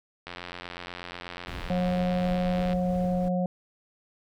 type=click train; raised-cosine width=0.3 ms; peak=-21 dBFS; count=218; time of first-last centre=0.27-2.73 s; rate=88.2 Hz
type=noise with tremolo; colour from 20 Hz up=brown; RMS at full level=-37 dBFS; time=1.47-3.29 s; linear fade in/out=10 ms; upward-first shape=sine; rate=2.8 Hz; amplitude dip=30%
type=harmonic tone; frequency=180.7 Hz; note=F#3; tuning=41 cents flat; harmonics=1 / 3 / 4; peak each=-25 / -30 / -34 dBFS; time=1.7-3.46 s; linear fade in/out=2 ms
effects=none